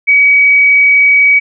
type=tone; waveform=sine; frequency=2268 Hz; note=C#7; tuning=39 cents sharp; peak=-4 dBFS; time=0.07-1.4 s; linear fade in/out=20 ms; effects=none